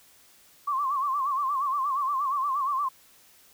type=tone with vibrato; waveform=sine; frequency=1106 Hz; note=C#6; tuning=4 cents flat; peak=-24 dBFS; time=0.67-2.89 s; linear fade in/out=10 ms; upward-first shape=sine; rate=8.5 Hz; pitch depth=110 cents each way; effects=white hiss -57 dBFS RMS until 3.53 s